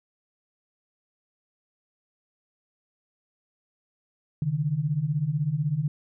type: beating tone pair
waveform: sine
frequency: 137.8 / 153.8 Hz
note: C#3 / D#3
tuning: -10 / -20 cents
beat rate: 16 Hz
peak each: -28 / -25 dBFS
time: 4.42-5.88 s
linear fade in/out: 2 ms
effects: none